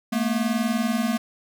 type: tone pair together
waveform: square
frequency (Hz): 218.4 / 238.8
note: A3 / A#3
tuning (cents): -13 / +42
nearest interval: major second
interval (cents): 155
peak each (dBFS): -25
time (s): 0.12-1.18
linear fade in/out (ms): 10
effects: none